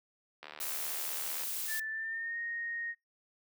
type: click train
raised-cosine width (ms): 0.3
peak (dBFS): -28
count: 77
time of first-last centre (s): 0.43-1.435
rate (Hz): 75.6
type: noise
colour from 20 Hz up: blue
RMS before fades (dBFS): -37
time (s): 0.6-1.8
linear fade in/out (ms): 5
type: tone with pitch glide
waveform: sine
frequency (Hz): 1760 to 1862.5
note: A6 to A#6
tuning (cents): 0 to -2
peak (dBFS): -35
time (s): 1.67-2.95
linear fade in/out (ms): 50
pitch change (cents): +98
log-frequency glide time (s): 1.9-2.38
effects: noise-tail reverb RT60 0.2 s tail -26 dB re dry + high-pass 400 Hz 12 dB/octave